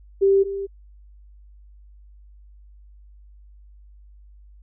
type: tone pair in turn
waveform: sine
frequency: 392 / 394.3 Hz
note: G4 / G4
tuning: 0 / +10 cents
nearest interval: unison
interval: 10 cents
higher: second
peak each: -13 / -25 dBFS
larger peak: first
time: 0.21-0.44 / 0.44-0.67 s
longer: neither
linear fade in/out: 20 ms
effects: added 50 Hz sine -45 dBFS peak until 4.62 s